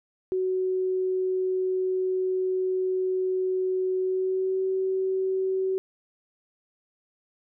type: tone with pitch glide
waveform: sine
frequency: 372.7 to 379 Hz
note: F#4 to F#4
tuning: +13 to +42 cents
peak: -23 dBFS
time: 0.32-5.78 s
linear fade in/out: 0 ms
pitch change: +29 cents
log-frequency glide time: 3.99-4.62 s
effects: none